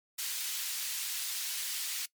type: high-pass noise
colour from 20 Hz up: pink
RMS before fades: -36 dBFS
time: 0.18-2.06 s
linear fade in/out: 10 ms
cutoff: 3200 Hz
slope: 12 dB/octave
effects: noise-tail reverb RT60 0.1 s tail -21 dB re dry + MP3 96 kbps